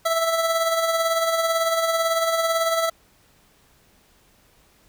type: tone with tremolo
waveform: 25% pulse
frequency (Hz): 659.3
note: E5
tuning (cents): 0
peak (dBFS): -14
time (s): 0.05-2.9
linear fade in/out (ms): 10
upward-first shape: sine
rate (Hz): 18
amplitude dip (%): 45
effects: pink hiss -58 dBFS RMS until 4.88 s